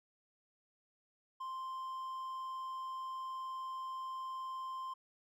triangle tone, 1046.5 Hz, C6, in tune, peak -38 dBFS, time 1.4-4.94 s, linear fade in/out 10 ms, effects none

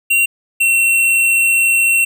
square tone pair in turn, 2752 / 2719 Hz, F7 / F7, -26 / -47 cents, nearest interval unison, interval 21 cents, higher first, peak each -11 / -11 dBFS, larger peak neither, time 0.1-0.26 / 0.6-2.05 s, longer second, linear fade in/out 10 ms, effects none

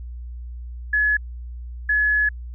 sine tone bursts at uneven times, 1700 Hz, G#6, 40 cents sharp, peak -16 dBFS, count 2, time 0.93-1.17 / 1.89-2.29 s, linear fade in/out 5 ms, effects added 60 Hz sine -31 dBFS peak until 2.54 s

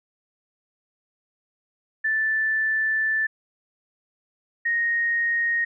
sine tone pair in turn, 1760 / 1865.5 Hz, A6 / A#6, 0 / +1 cents, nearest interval minor second, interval 101 cents, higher second, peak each -20 dBFS, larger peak neither, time 2.04-3.27 / 4.65-5.65 s, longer first, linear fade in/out 10 ms, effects none

